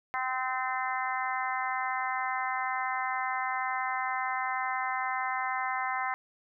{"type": "harmonic tone", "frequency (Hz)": 257.9, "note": "C4", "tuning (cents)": -25, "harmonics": [3, 4, 5, 6, 7, 8], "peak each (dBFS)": [-34, -34, -37, -40, -38, -37], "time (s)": [0.14, 6.14], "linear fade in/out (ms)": 0, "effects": []}